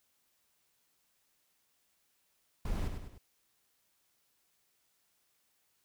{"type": "noise with echo", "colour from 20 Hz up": "brown", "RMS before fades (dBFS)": -34, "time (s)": [2.65, 2.88], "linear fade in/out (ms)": 5, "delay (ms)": 100, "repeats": 3, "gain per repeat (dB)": -6, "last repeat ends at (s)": 3.18, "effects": ["white hiss -75 dBFS RMS until 5.84 s"]}